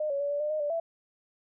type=tone with pitch steps; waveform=sine; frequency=610 / 560 / 572 / 578 / 600 / 616 / 585 / 665 Hz; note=D#5 / C#5 / D5 / D5 / D5 / D#5 / D5 / E5; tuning=-34 / +18 / -46 / -28 / +37 / -17 / -7 / +15 cents; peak=-27 dBFS; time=0-0.8 s; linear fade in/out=5 ms; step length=100 ms; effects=none